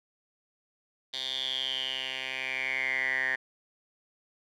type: tone with band-pass filter sweep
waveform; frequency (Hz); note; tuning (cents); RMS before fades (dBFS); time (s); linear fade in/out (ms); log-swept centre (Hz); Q
10% pulse; 131.2; C3; +5; -32; 1.13-3.36; 10; 3800 to 1800; 9.6
effects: none